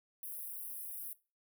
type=high-pass noise; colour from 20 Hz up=white; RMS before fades=-44 dBFS; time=0.23-1.13 s; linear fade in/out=2 ms; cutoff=9600 Hz; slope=96 dB/octave; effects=noise-tail reverb RT60 0.3 s tail -19 dB re dry